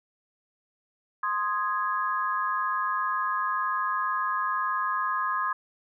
sine chord, Ab major, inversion first, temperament equal, 1046.5 / 1244.5 / 1661.2 Hz, C6 / Eb6 / Ab6, 0 / 0 / 0 cents, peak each -28 / -29 / -32 dBFS, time 1.23-5.53 s, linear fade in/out 5 ms, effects none

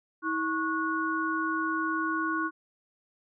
sine tone cluster, 321.7 / 1101 / 1460 Hz, E4 / C#6 / F#6, -42 / -12 / -24 cents, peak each -31 dBFS, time 0.22-2.51 s, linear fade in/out 50 ms, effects none

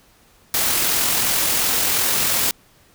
white noise with amplitude modulation, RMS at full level -18 dBFS, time 0.54-2.51 s, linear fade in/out 2 ms, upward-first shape sine, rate 42.8 Hz, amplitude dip 25%, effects pink hiss -54 dBFS RMS until 2.94 s

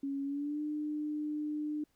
sine tone with pitch glide, 277.2 to 300.5 Hz, C#4 to D4, 0 to +40 cents, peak -33 dBFS, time 0.03-1.84 s, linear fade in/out 5 ms, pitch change +140 cents, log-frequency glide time 0.24-0.61 s, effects pink hiss -75 dBFS RMS until 1.95 s

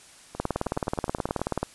two click trains, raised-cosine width 1 ms, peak -11 / -23 dBFS, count 24 / 11, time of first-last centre 0.4-1.63 / 0.35-1.394 s, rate 18.7 / 9.58 Hz, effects white hiss -51 dBFS RMS until 1.74 s + resampled to 24000 Hz

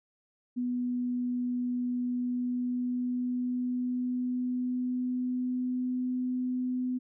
sine tone with pitch glide, 246.6 to 252.1 Hz, B3 to B3, -2 to +36 cents, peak -28 dBFS, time 0.56-6.99 s, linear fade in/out 20 ms, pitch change +38 cents, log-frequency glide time 2.07-6.11 s, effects none

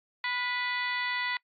harmonic tone with a mistuned harmonic, 493.9 Hz, B4, in tune, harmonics 2 / 3 / 4 / 5 / 6 / 7 / 8 / 9, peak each -36 / -40 / -31 / -40 / -46 / -40 / -44 / -43 dBFS, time 0.24-1.37 s, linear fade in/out 2 ms, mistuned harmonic 3, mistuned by -34 cents, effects noise-tail reverb RT60 0.1 s tail -25 dB re dry + AAC 64 kbps

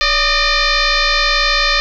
sine tone with frequency modulation, 1174.7 Hz, D6, in tune, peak -11 dBFS, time 0.01-1.8 s, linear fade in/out 0 ms, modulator 602 Hz, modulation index 6.3, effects none

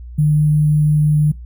sine tone with sample-and-hold, 151 Hz, D3, 48 cents sharp, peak -10 dBFS, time 0.18-1.32 s, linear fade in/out 10 ms, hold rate 11025 Hz, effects noise-tail reverb RT60 0.2 s tail -23 dB re dry + added 60 Hz sine -30 dBFS peak until 1.45 s

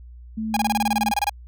sine tone, 219.5 Hz, A3, 4 cents flat, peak -24 dBFS, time 0.37-1.12 s, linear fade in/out 10 ms
45% pulse tone bursts, 818 Hz, G#5, 26 cents flat, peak -18 dBFS, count 15, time 0.54-1.295 s, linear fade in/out 2 ms, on 27 ms, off 25 ms
effects added 60 Hz sine -39 dBFS peak until 1.47 s

